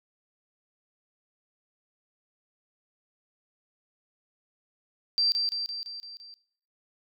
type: tone with echo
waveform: sine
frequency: 4699 Hz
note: D8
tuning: in tune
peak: -21 dBFS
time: 5.18-5.32 s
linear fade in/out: 0 ms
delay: 170 ms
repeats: 6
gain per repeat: -4 dB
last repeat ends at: 6.34 s
effects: noise-tail reverb RT60 0.6 s tail -19 dB re dry